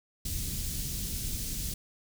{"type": "band-stop noise", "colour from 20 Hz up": "pink", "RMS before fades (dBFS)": -34, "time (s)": [0.25, 1.74], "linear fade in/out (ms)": 5, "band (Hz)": [160, 5100], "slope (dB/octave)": 12, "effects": []}